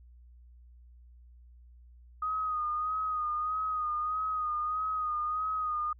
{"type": "tone with vibrato", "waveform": "sine", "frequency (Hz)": 1244.5, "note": "D#6", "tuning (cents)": 0, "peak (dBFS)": -29, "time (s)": [2.22, 5.93], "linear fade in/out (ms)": 5, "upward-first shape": "sine", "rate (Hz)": 1.6, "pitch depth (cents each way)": 39, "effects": ["added 60 Hz sine -52 dBFS peak until 5.99 s"]}